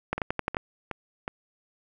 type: two click trains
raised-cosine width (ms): 0.5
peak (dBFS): -16 / -11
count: 4 / 6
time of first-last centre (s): 0.18-1.279 / 0.13-0.569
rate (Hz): 2.73 / 11.4
effects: none